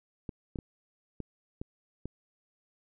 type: clicks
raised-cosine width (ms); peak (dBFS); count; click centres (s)
3; -24; 6; 0.292 / 0.558 / 0.588 / 1.203 / 1.615 / 2.056
effects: none